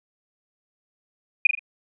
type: tone with echo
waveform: sine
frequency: 2453 Hz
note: D#7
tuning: 25 cents flat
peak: -10 dBFS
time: 1.45-1.47 s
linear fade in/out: 5 ms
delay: 41 ms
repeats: 3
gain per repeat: -7 dB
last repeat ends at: 1.593 s
effects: none